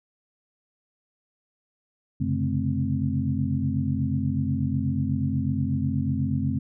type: tone cluster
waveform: sine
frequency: 91.8 / 134.6 / 142.8 / 216 / 261.2 Hz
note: F#2 / C3 / D3 / A3 / C4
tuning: -13 / +49 / -48 / -32 / -3 cents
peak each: -29 dBFS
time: 2.2-6.59 s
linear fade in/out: 10 ms
effects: none